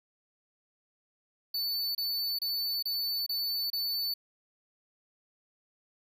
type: tone bursts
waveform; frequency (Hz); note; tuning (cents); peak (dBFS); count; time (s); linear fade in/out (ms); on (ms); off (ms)
square; 4496; C#8; +24; -30; 6; 1.54-4.14; 5; 410; 28
effects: none